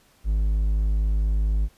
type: tone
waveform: triangle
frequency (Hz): 52.2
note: G#1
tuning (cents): +10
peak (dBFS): -17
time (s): 0.24-1.69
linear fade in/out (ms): 50
effects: pink hiss -59 dBFS RMS until 1.77 s + resampled to 32000 Hz